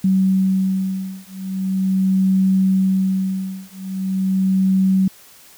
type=beating tone pair; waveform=sine; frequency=189.8 / 190.21 Hz; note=F#3 / F#3; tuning=+44 / +48 cents; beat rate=0.41 Hz; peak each=-18 dBFS; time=0.04-5.08 s; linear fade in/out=5 ms; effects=white hiss -46 dBFS RMS until 5.57 s